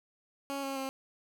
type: tone with pitch steps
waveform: 15% pulse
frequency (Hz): 277.2 / 272.3 / 267.4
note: C#4 / C#4 / C4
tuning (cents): 0 / -31 / +38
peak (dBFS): -28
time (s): 0.5-0.89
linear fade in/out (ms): 0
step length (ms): 130
effects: none